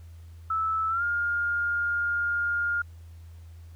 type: tone with pitch glide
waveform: sine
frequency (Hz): 1311 to 1413.2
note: E6 to F6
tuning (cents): -10 to +20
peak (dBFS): -24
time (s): 0.5-2.82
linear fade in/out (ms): 5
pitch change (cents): +130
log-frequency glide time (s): 0.89-1.03
effects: added 83 Hz sine -43 dBFS peak until 3.75 s + pink hiss -63 dBFS RMS until 3.75 s